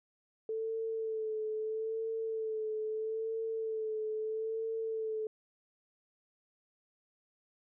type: tone with vibrato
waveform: sine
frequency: 440.5 Hz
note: A4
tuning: 2 cents sharp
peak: -33 dBFS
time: 0.49-5.27 s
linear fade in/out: 2 ms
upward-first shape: sine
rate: 0.77 Hz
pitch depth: 31 cents each way
effects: none